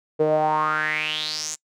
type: tone with band-pass filter sweep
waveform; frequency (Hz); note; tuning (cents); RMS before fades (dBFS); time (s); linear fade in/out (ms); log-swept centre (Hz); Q
sawtooth; 153.9; D#3; -19; -23; 0.19-1.56; 20; 460 to 7300; 6.5
effects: noise-tail reverb RT60 0.1 s tail -24 dB re dry